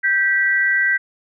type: tone pair together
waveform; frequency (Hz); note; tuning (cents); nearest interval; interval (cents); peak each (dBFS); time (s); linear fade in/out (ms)
sine; 1568 / 1953.5; G6 / B6; 0 / -19; major third; 381; -17; 0.03-0.98; 20
effects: none